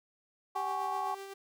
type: chord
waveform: sine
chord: F# suspended second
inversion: none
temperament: equal with one note detuned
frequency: 756 / 830.6 / 1108.7 Hz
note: F#5 / G#5 / C#6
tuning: +37 / 0 / 0 cents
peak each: -36 dBFS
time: 0.55-1.15 s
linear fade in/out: 10 ms
type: tone with tremolo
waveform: sawtooth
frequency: 392 Hz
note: G4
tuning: in tune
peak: -37 dBFS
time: 0.55-1.34 s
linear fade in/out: 10 ms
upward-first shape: sine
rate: 7.9 Hz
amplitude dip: 35%
effects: none